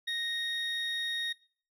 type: tone pair together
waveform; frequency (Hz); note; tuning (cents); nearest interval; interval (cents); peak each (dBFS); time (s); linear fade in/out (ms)
triangle; 1864.7 / 3729; A#6 / A#7; 0 / 0; octave; 1200; -34 / -31; 0.07-1.33; 10
effects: noise-tail reverb RT60 0.5 s tail -23 dB re dry